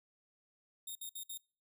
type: tone bursts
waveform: 5% pulse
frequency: 3687 Hz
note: A#7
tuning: 20 cents flat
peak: -34 dBFS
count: 4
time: 0.87-1.376 s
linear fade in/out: 5 ms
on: 83 ms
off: 58 ms
effects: noise-tail reverb RT60 0.4 s tail -26 dB re dry